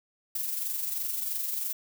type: noise with amplitude modulation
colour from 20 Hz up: violet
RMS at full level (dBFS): -30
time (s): 0.35-1.73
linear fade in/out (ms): 5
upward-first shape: sine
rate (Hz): 23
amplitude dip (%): 45
effects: none